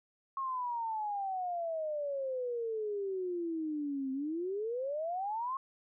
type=exponential two-way sweep; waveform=sine; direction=down then up; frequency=1091 to 261.6 to 1091 Hz; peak=-33 dBFS; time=0.37-5.57 s; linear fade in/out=2 ms; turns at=4.12 s; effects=none